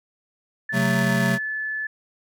sine tone with pitch glide, 1745 to 1733.9 Hz, A6 to A6, -15 to -26 cents, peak -25 dBFS, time 0.69-1.87 s, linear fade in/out 5 ms, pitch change -11 cents, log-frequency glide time 0.92-1.33 s
square chord, F# diminished, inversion second, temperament just, 133.2 / 185 / 222 Hz, C3 / F#3 / A3, +31 / 0 / +16 cents, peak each -25 / -24 / -25 dBFS, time 0.72-1.39 s, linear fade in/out 50 ms
effects none

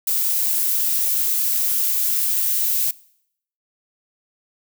violet noise with high-pass filter sweep, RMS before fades -20 dBFS, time 0.07-2.91 s, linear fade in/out 5 ms, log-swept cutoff 220 to 2200 Hz, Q 1, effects noise-tail reverb RT60 0.7 s tail -22 dB re dry

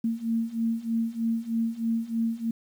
sine beating tone pair, 226.2 / 229.4 Hz, A3 / A#3, +48 / -28 cents, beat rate 3.2 Hz, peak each -29 / -27 dBFS, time 0.04-2.51 s, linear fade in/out 5 ms, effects 9-bit

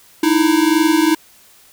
square tone pair together, 306.7 / 329 Hz, D#4 / E4, -25 / -3 cents, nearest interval minor second, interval 122 cents, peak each -15 dBFS, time 0.23-1.15 s, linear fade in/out 5 ms, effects white hiss -48 dBFS RMS until 1.72 s

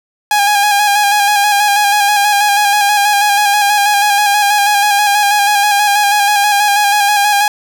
sawtooth tone with vibrato, 820 Hz, G#5, 22 cents flat, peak -5 dBFS, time 0.31-7.48 s, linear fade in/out 2 ms, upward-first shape square, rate 6.2 Hz, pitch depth 30 cents each way, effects none

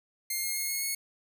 5% pulse tone with pitch steps, 2121 / 2138 / 2156 / 2173 / 2191 Hz, C7 / C7 / C#7 / C#7 / C#7, +23 / +37 / -49 / -35 / -21 cents, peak -20 dBFS, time 0.3-0.95 s, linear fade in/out 5 ms, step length 130 ms, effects none

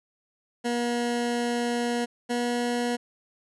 20% pulse tone pair in turn, 239.2 / 241.1 Hz, A#3 / B3, +45 / -41 cents, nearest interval unison, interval 14 cents, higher second, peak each -20 dBFS, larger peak neither, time 0.64-2.06 / 2.29-2.97 s, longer first, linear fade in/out 20 ms, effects resampled to 24000 Hz

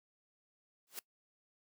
white noise with exponential growth, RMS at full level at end -39 dBFS, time 0.87-0.99 s, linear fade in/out 1 ms, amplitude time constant 24 ms, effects noise-tail reverb RT60 0.1 s tail -22 dB re dry + high-pass 200 Hz 12 dB/octave

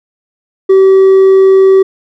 sine tone with hard clipping, 383.8 Hz, G4, 37 cents flat, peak -3 dBFS, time 0.69-1.83 s, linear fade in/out 10 ms, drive 2 dB, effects none

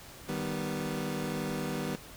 25% pulse chord, Eb augmented, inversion none, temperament equal with one note detuned, 154.67 / 196 / 246.9 Hz, Eb3 / G3 / B3, -10 / 0 / 0 cents, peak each -33 dBFS, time 0.28-1.96 s, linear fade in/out 10 ms, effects pink hiss -49 dBFS RMS until 2.16 s

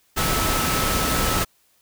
sine tone in noise, 1304 Hz, E6, 19 cents flat, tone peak -27 dBFS, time 0.16-1.45 s, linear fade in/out 20 ms, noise pink, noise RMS -22 dBFS, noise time 0.16-1.45 s, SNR -8 dB, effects white hiss -62 dBFS RMS until 1.81 s

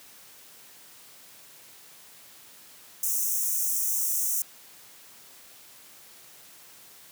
white high-pass noise, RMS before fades -27 dBFS, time 3.03-4.42 s, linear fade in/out 2 ms, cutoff 5700 Hz, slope 96 dB/octave, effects white hiss -51 dBFS RMS until 7.11 s + high-pass 100 Hz 12 dB/octave

